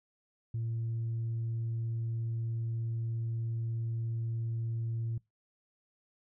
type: tone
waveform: sine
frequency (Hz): 114.6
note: A#2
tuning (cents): -29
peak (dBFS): -30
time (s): 0.54-5.18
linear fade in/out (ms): 5
effects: noise-tail reverb RT60 0.2 s tail -25 dB re dry + tanh soft clip ceiling -29 dBFS